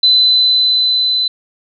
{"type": "tone with level ramp", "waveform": "sine", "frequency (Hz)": 4021, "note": "B7", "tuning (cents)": 30, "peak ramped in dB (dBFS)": [-6, -12], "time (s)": [0.03, 1.28], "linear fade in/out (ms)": 5, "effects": []}